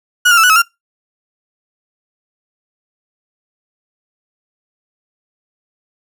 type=tone with pitch steps; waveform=35% pulse; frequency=1458 / 1397 / 1321 / 1476 / 1291 / 1386 Hz; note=F#6 / F6 / E6 / F#6 / E6 / F6; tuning=-26 / 0 / +3 / -5 / -37 / -14 cents; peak=-5 dBFS; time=0.25-0.622 s; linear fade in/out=10 ms; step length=62 ms; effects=noise-tail reverb RT60 0.2 s tail -24 dB re dry